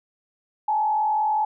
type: tone with frequency modulation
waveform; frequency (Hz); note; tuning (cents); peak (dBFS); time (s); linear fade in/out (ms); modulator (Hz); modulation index
sine; 855; A5; -50; -19; 0.68-1.45; 5; 45.1; 0.61
effects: none